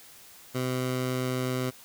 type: tone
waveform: 15% pulse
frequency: 127.8 Hz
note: C3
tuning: 40 cents flat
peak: -21 dBFS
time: 0.54-1.71 s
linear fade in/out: 20 ms
effects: white hiss -51 dBFS RMS until 1.84 s